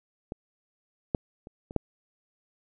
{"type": "clicks", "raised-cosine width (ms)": 2, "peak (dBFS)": [-21, -11, -30, -27, -11], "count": 5, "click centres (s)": [0.321, 1.148, 1.471, 1.709, 1.763], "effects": []}